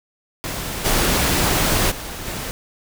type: noise with level steps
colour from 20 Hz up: pink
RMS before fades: -27 / -18 / -31 / -28 dBFS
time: 0.44-2.51 s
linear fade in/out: 0 ms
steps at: 0.84 / 1.9 / 2.25 s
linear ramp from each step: 20 ms
effects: none

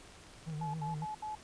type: clicks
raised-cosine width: 0.2 ms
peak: -40 dBFS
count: 9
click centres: 0.076 / 0.122 / 0.153 / 0.238 / 0.268 / 0.338 / 0.383 / 0.428 / 0.499 s
type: tone with vibrato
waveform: triangle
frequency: 155.56 Hz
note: D#3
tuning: in tune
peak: -35 dBFS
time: 0.46-1.06 s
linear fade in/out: 20 ms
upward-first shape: sine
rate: 7.3 Hz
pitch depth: 72 cents each way
type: tone bursts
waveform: sine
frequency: 857 Hz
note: A5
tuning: 46 cents flat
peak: -37 dBFS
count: 4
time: 0.61-1.352 s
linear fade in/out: 5 ms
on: 130 ms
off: 74 ms
effects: pink hiss -55 dBFS RMS until 1.43 s + resampled to 22050 Hz

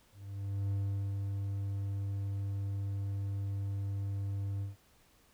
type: tone with ADSR envelope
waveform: triangle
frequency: 99.2 Hz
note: G2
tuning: 21 cents sharp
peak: -28 dBFS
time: 0.12-4.76 s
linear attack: 590 ms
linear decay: 410 ms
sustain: -3 dB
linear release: 140 ms
effects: pink hiss -66 dBFS RMS until 5.33 s

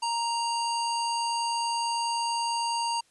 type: harmonic tone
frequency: 932.3 Hz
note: A#5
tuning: in tune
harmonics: 1 / 3 / 5 / 7 / 9 / 10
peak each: -27 / -37 / -34 / -42 / -42 / -46 dBFS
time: 0.02-3.01 s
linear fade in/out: 10 ms
effects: white hiss -65 dBFS RMS until 3.1 s + resampled to 24000 Hz

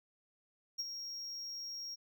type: tone with ADSR envelope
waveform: triangle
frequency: 5588 Hz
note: F8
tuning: in tune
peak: -32 dBFS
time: 0.78-1.96 s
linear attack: 18 ms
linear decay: 32 ms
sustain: -8 dB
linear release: 23 ms
effects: none

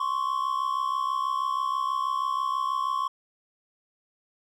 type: tone pair together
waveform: triangle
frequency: 1052 / 1118.2 Hz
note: C6 / C#6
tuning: +9 / +15 cents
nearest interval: minor second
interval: 106 cents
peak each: -26 dBFS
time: 0-3.08 s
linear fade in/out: 5 ms
effects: none

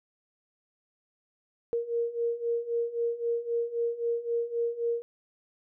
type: beating tone pair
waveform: sine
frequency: 466.2 / 470 Hz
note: A#4 / A#4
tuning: 0 / +14 cents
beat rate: 3.8 Hz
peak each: -32 / -29 dBFS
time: 1.73-5.02 s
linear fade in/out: 0 ms
effects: none

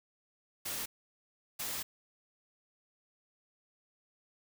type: noise bursts at uneven times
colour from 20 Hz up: white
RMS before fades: -38 dBFS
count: 2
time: 0.65-0.86 / 1.59-1.83 s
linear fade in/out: 10 ms
effects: none

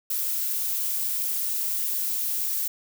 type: noise with high-pass filter sweep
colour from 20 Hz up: violet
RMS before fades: -27 dBFS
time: 0.1-2.68 s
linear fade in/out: 5 ms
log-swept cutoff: 970 to 310 Hz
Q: 1.2
effects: none

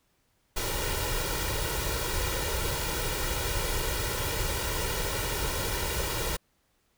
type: noise with comb filter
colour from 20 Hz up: pink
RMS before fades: -30 dBFS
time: 0.56-6.37 s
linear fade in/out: 10 ms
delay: 2.1 ms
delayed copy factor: +0.7
effects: pink hiss -71 dBFS RMS until 6.97 s

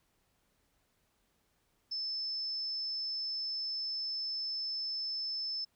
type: tone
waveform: sine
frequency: 5260 Hz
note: E8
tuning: 5 cents flat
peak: -34 dBFS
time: 1.91-5.65 s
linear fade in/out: 10 ms
effects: pink hiss -75 dBFS RMS until 5.75 s

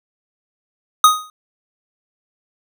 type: tone with exponential decay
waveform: square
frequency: 1248 Hz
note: D#6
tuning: 5 cents sharp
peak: -4 dBFS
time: 1.04-1.3 s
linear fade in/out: 2 ms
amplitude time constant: 55 ms
effects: none

